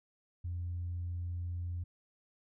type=tone; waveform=sine; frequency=87.31 Hz; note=F2; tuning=in tune; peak=-34 dBFS; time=0.44-1.84 s; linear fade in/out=10 ms; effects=tanh soft clip ceiling -31 dBFS